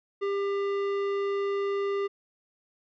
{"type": "tone with tanh clipping", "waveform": "triangle", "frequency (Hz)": 398.8, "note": "G4", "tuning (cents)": 30, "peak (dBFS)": -28, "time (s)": [0.21, 2.08], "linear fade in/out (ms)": 20, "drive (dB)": 18, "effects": []}